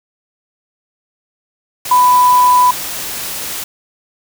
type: tone in noise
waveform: sine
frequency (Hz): 994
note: B5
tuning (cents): +11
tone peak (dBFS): -6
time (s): 1.91-2.71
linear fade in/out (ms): 5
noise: white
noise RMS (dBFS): -23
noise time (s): 1.85-3.64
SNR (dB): +14
effects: none